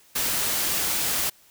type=noise; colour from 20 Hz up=white; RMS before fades=-25 dBFS; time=0.15-1.3 s; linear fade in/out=10 ms; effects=white hiss -56 dBFS RMS until 1.5 s